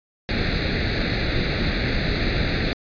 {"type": "noise with comb filter", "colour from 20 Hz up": "pink", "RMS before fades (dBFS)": -22, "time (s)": [0.29, 2.73], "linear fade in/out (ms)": 0, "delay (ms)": 0.49, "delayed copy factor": 0.8, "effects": ["resampled to 11025 Hz"]}